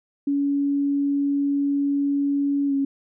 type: tone with pitch glide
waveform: sine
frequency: 282.3 to 275.9 Hz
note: C#4 to C#4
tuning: +32 to -8 cents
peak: -19 dBFS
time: 0.27-2.85 s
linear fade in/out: 5 ms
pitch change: -40 cents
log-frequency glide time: 2.67-2.73 s
effects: none